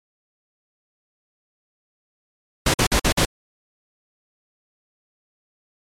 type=noise bursts; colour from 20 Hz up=pink; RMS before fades=-17 dBFS; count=5; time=2.66-3.252 s; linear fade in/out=5 ms; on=80 ms; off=48 ms; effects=low-pass 10000 Hz 12 dB/octave + MP3 96 kbps